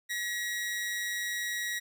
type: tone with amplitude modulation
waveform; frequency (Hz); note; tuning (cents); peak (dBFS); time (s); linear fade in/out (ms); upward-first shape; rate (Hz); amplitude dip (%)
sawtooth; 1910; A#6; +42; -26; 0.09-1.8; 20; sine; 199; 45
effects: none